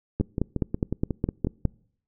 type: two click trains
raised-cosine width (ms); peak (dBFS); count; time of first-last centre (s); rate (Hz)
3; -13 / -10; 9 / 8; 0.2-1.652 / 0.21-1.653; 5.51 / 4.85
effects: noise-tail reverb RT60 0.6 s tail -26 dB re dry